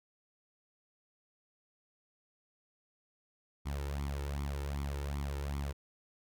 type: tone with flanger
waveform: sawtooth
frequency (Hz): 70.7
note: C#2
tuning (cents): +35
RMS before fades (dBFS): -37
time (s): 3.65-5.73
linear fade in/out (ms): 20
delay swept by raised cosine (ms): 0.88 to 2.28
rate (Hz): 2.6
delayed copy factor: +0.7
effects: none